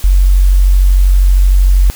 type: tone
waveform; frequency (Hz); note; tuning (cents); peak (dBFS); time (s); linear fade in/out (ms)
sine; 46.41; F#1; +6; -4; 0.04-1.9; 0
effects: white hiss -32 dBFS RMS until 1.95 s